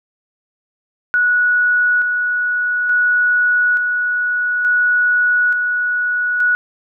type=tone with tremolo; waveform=sine; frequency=1466 Hz; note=F#6; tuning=16 cents flat; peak=-11 dBFS; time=1.14-6.55 s; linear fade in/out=0 ms; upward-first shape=square; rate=0.57 Hz; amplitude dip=35%; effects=none